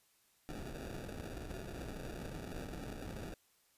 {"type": "noise with sample-and-hold", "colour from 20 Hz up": "pink", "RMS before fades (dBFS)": -45, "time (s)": [0.49, 3.34], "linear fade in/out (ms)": 0, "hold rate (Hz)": 1050, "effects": ["white hiss -72 dBFS RMS until 3.77 s", "resampled to 32000 Hz"]}